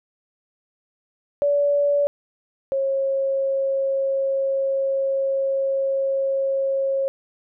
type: tone pair in turn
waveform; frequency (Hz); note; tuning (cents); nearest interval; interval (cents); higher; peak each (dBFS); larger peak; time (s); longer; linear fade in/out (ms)
sine; 574 / 542.5; D5 / C#5; -40 / -37; minor second; 97; first; -16 / -19; first; 1.42-2.07 / 2.72-7.08; second; 0
effects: none